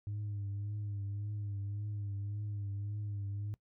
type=tone with vibrato; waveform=sine; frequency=102.2 Hz; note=G#2; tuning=27 cents flat; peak=-34 dBFS; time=0.07-3.54 s; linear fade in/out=0 ms; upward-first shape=triangle; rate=1.8 Hz; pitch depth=49 cents each way; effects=noise-tail reverb RT60 0.1 s tail -23 dB re dry + tanh soft clip ceiling -34 dBFS